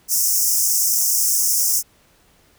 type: high-pass noise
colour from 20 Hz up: pink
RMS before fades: -18 dBFS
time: 0.08-1.83 s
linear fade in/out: 50 ms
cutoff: 5300 Hz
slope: 96 dB/octave
effects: pink hiss -56 dBFS RMS until 2.58 s